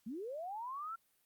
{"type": "linear sweep", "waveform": "sine", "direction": "up", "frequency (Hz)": [199.7, 1374], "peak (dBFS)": -40, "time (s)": [0.06, 0.96], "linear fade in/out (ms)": 10, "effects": ["white hiss -75 dBFS RMS until 1.25 s", "Opus 48 kbps"]}